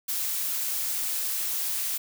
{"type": "noise", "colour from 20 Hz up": "blue", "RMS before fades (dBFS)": -29, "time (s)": [0.08, 1.98], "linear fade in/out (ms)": 10, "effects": []}